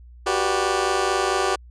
20% pulse chord, G major seventh, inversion third, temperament just, 367.5 / 392 / 490 / 588 Hz, F#4 / G4 / B4 / D5, -12 / 0 / -14 / +2 cents, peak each -20 / -19 / -23 / -24 dBFS, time 0.26-1.56 s, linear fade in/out 10 ms, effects added 60 Hz sine -42 dBFS peak until 1.7 s + resampled to 22050 Hz

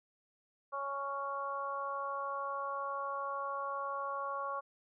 harmonic tone, 277.9 Hz, C#4, 4 cents sharp, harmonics 2 / 3 / 4 / 5, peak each -42 / -46 / -37 / -46 dBFS, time 0.72-4.61 s, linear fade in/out 20 ms, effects none

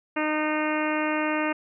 harmonic tone, 306.4 Hz, D#4, 27 cents flat, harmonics 1 / 2 / 3 / 4 / 5 / 6 / 7 / 8 / 9, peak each -27 / -30 / -32 / -33 / -34 / -35 / -35 / -36 / -37 dBFS, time 0.16-1.53 s, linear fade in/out 10 ms, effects none

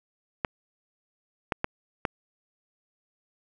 clicks, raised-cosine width 0.5 ms, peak -10 dBFS, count 4, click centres 0.448 / 1.522 / 1.644 / 2.052 s, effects none

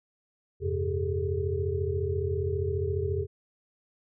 sine tone cluster, 86.7 / 100.6 / 132.7 / 396.5 / 431.1 Hz, F2 / G2 / C3 / G4 / A4, -12 / +45 / +25 / +20 / -35 cents, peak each -30 / -37 / -36 / -31 / -34 dBFS, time 0.6-3.27 s, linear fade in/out 50 ms, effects none

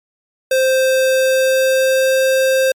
square tone with pitch glide, 523.3 to 527.2 Hz, C5 to C5, 0 to +13 cents, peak -12 dBFS, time 0.51-2.72 s, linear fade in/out 5 ms, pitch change +13 cents, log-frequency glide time 1.12-2.23 s, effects MP3 96 kbps

